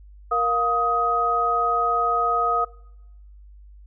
sine tone cluster, 468.6 / 706 / 1257 Hz, A#4 / F5 / D#6, +9 / +19 / +17 cents, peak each -27 / -25 / -20 dBFS, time 0.31-2.65 s, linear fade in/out 10 ms, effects noise-tail reverb RT60 0.9 s tail -23 dB re dry + added 50 Hz sine -43 dBFS peak until 3.86 s

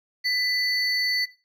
triangle tone pair together, 1997 / 4479 Hz, B6 / C#8, +19 / +17 cents, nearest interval octave + major second, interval 1398 cents, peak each -23 dBFS, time 0.24-1.26 s, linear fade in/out 20 ms, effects noise-tail reverb RT60 0.3 s tail -17 dB re dry

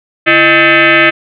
sine tone with frequency modulation, 141.8 Hz, C#3, 40 cents sharp, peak -4 dBFS, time 0.26-1.11 s, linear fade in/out 20 ms, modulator 477 Hz, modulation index 5.3, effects none

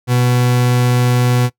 40% pulse tone, 123.47 Hz, B2, in tune, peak -10 dBFS, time 0.07-1.5 s, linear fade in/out 50 ms, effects noise-tail reverb RT60 0.1 s tail -21 dB re dry

